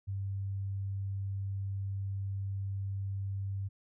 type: tone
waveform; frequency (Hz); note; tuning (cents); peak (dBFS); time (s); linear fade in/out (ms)
sine; 98; G2; 0; -33; 0.07-3.69; 20
effects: none